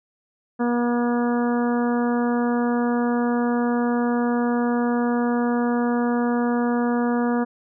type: harmonic tone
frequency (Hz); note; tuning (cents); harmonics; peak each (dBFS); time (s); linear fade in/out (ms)
240; B3; -49; 1 / 2 / 3 / 4 / 5 / 6 / 7; -20 / -26 / -30 / -32 / -34 / -36 / -37; 0.59-7.45; 20
effects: none